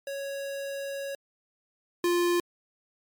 square tone pair in turn, 554.4 / 349.3 Hz, C#5 / F4, 0 / 0 cents, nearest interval minor sixth, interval 800 cents, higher first, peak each -33 / -23 dBFS, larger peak second, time 0.07-1.15 / 2.04-2.4 s, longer first, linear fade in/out 2 ms, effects MP3 96 kbps

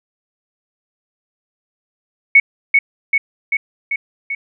sine tone with echo, 2217 Hz, C#7, in tune, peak -4 dBFS, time 2.35-2.4 s, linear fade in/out 5 ms, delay 390 ms, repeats 5, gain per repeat -3 dB, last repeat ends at 4.35 s, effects none

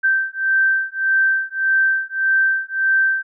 sine beating tone pair, 1559 / 1560.7 Hz, G6 / G6, -10 / -8 cents, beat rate 1.7 Hz, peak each -18 dBFS, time 0.03-3.23 s, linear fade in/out 20 ms, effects none

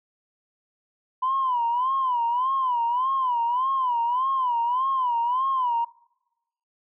sine tone with vibrato, 1002 Hz, B5, 25 cents sharp, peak -20 dBFS, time 1.22-5.85 s, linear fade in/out 10 ms, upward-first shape sine, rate 1.7 Hz, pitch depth 130 cents each way, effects noise-tail reverb RT60 1.0 s tail -25 dB re dry + tanh soft clip ceiling -16 dBFS

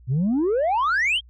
sine exponential sweep, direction up, 116.54 to 3322 Hz, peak -16 dBFS, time 0.07-1.21 s, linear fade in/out 50 ms, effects tanh soft clip ceiling -17 dBFS + added 60 Hz sine -46 dBFS peak until 1.29 s

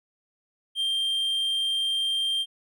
triangle tone, 3175 Hz, G7, 21 cents sharp, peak -22 dBFS, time 0.75-2.46 s, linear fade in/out 50 ms, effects none

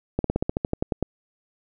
slowing click train, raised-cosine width 2 ms, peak -9 dBFS, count 12, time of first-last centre 0.19-1.027 s, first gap 53 ms, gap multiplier 1.07, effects none

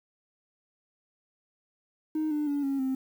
triangle tone with pitch steps, 311.1 / 298.4 / 286.3 / 274.6 / 263.4 Hz, D#4 / D4 / D4 / C#4 / C4, 0 / +28 / -44 / -16 / +12 cents, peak -23 dBFS, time 2.15-2.95 s, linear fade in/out 5 ms, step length 160 ms, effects tanh soft clip ceiling -22 dBFS + 9-bit

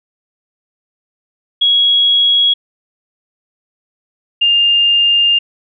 sine tone pair in turn, 3322 / 2808 Hz, G#7 / F7, 0 / +9 cents, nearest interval minor third, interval 291 cents, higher first, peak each -8 dBFS, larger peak neither, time 1.61-2.54 / 4.41-5.39 s, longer second, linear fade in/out 10 ms, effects none

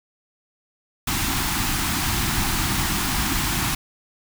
pink band-stop noise, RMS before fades -23 dBFS, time 1.07-3.75 s, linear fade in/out 5 ms, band 350 to 750 Hz, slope 48 dB/octave, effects none

